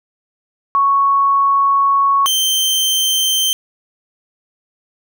sine / sawtooth tone pair in turn, 1108.7 / 3121 Hz, C#6 / G7, 0 / -8 cents, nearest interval octave + tritone, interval 1792 cents, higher second, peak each -10 dBFS, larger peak neither, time 0.75-2.26 / 2.26-3.53 s, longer first, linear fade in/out 0 ms, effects none

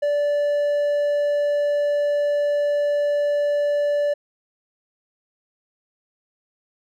triangle tone, 582 Hz, D5, 16 cents flat, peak -16 dBFS, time 0.02-4.14 s, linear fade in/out 10 ms, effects none

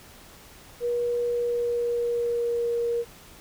sine tone with pitch glide, 480 to 471.2 Hz, B4 to A#4, -49 to +19 cents, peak -23 dBFS, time 0.8-3.05 s, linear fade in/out 50 ms, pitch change -32 cents, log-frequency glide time 1.2-2.79 s, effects pink hiss -49 dBFS RMS until 3.4 s

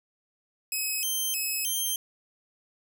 5% pulse tone with pitch steps, 2556 / 3130 / 2570 / 3149 Hz, D#7 / G7 / E7 / G7, +46 / -3 / -45 / +7 cents, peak -19 dBFS, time 0.72-1.96 s, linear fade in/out 2 ms, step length 310 ms, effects none

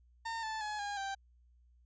30% pulse tone with pitch steps, 911 / 877.4 / 845.1 / 814 / 784 Hz, A#5 / A5 / G#5 / G#5 / G5, -40 / -5 / +30 / -35 / 0 cents, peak -34 dBFS, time 0.25-1.15 s, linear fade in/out 10 ms, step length 180 ms, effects added 60 Hz sine -62 dBFS peak until 1.85 s + resampled to 16000 Hz

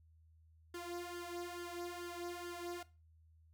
sawtooth tone with flanger, 349.2 Hz, F4, in tune, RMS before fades -45 dBFS, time 0.74-2.83 s, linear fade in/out 5 ms, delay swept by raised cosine 0.61 to 2.71 ms, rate 2.3 Hz, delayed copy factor +0.7, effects noise-tail reverb RT60 0.3 s tail -18 dB re dry + added 80 Hz sine -63 dBFS peak until 3.53 s

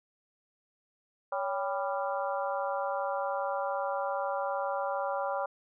harmonic tone with a mistuned harmonic, 197.5 Hz, G3, 13 cents sharp, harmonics 3 / 4 / 5 / 6 / 7, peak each -33 / -35 / -37 / -39 / -40 dBFS, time 1.32-5.46 s, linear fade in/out 5 ms, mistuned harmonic 3, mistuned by -89 cents, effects none

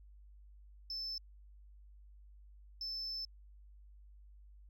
sine tone bursts at uneven times, 5274 Hz, E8, in tune, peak -37 dBFS, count 2, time 0.9-1.18 / 2.81-3.25 s, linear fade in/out 2 ms, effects tanh soft clip ceiling -36 dBFS + added 50 Hz sine -55 dBFS peak until 4.69 s

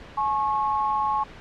sine tone pair together, 850 / 1093 Hz, G#5 / C#6, +40 / -25 cents, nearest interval major third, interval 435 cents, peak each -24 dBFS, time 0.17-1.24 s, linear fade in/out 10 ms, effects pink hiss -43 dBFS RMS until 1.4 s + low-pass 3000 Hz 12 dB/octave

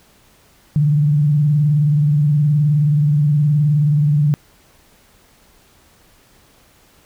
sine tone with vibrato, 147.9 Hz, D3, 13 cents sharp, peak -11 dBFS, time 0.76-4.34 s, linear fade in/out 0 ms, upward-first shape sine, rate 19 Hz, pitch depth 77 cents each way, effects pink hiss -52 dBFS RMS until 7.05 s

